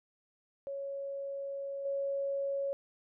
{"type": "tone with level steps", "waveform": "sine", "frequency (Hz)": 554.4, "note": "C#5", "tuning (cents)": 0, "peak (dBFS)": [-36, -31], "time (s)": [0.67, 2.73], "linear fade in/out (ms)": 0, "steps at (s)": 1.85, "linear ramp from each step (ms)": 5, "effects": []}